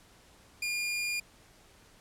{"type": "tone", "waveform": "sawtooth", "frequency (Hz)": 2418, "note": "D7", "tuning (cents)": 50, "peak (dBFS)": -27, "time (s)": [0.62, 1.2], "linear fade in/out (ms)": 5, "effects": ["pink hiss -59 dBFS RMS until 2 s", "low-pass 11000 Hz 12 dB/octave"]}